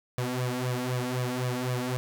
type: tone with flanger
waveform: sawtooth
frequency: 125.4 Hz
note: B2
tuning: 27 cents sharp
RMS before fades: -30 dBFS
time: 0.18-1.97 s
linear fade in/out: 0 ms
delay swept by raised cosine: 1.7 to 3.7 ms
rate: 3.9 Hz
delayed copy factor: +0.85
effects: none